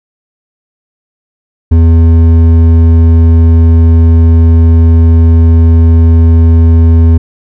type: tone with hard clipping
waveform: triangle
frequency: 82.4 Hz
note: E2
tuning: in tune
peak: -3 dBFS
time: 1.71-7.18 s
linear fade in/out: 10 ms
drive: 12 dB
effects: none